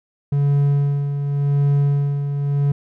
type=tone with tremolo; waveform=triangle; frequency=142.2 Hz; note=C#3; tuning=45 cents sharp; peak=-11 dBFS; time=0.32-2.72 s; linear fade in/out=5 ms; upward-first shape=sine; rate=0.89 Hz; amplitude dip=55%; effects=none